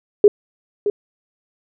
sine tone with echo, 411.6 Hz, G#4, 16 cents flat, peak -4 dBFS, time 0.24-0.28 s, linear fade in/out 2 ms, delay 620 ms, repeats 1, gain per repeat -11 dB, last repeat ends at 0.9 s, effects none

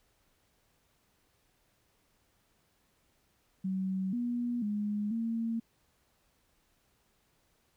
sine tone with pitch steps, 189.3 / 241 / 207.8 / 228.2 Hz, F#3 / B3 / G#3 / A#3, +40 / -42 / +1 / -37 cents, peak -30 dBFS, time 3.64-5.6 s, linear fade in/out 10 ms, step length 490 ms, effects pink hiss -72 dBFS RMS until 7.76 s

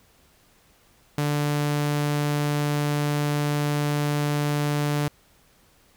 sawtooth tone, 146.83 Hz, D3, in tune, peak -18 dBFS, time 1.18-5.08 s, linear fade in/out 2 ms, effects pink hiss -59 dBFS RMS until 5.96 s

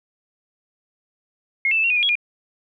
sine tone with pitch steps, 2154 / 2655 / 2627 / 2739 / 2480 / 2418 / 3322 / 2422 Hz, C7 / E7 / E7 / F7 / D#7 / D7 / G#7 / D#7, +50 / +12 / -7 / -34 / -6 / +50 / 0 / -47 cents, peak -16 dBFS, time 1.65-2.154 s, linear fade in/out 2 ms, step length 63 ms, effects none

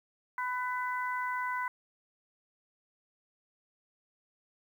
harmonic tone, 499.7 Hz, B4, 20 cents sharp, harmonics 2 / 3 / 4, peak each -33 / -37 / -39 dBFS, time 0.38-1.68 s, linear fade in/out 2 ms, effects 10-bit

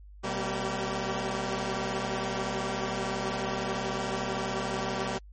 10% pulse tone cluster, 125.9 / 194.6 / 230.3 / 382.3 Hz, B2 / G3 / A#3 / G4, +34 / -12 / -21 / -43 cents, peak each -27 / -25 / -28 / -30 dBFS, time 0.23-5.19 s, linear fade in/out 20 ms, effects added 50 Hz sine -46 dBFS peak until 5.32 s + MP3 32 kbps

